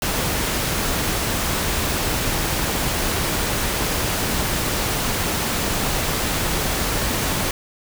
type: noise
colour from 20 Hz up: pink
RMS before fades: -22 dBFS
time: 0.02-7.51 s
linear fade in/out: 2 ms
effects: none